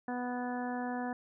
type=harmonic tone; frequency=246.9 Hz; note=B3; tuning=in tune; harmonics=1 / 2 / 3 / 4 / 5 / 6 / 7; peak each=-36 / -43 / -39 / -45 / -53 / -48 / -46 dBFS; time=0.08-1.13 s; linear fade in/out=2 ms; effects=none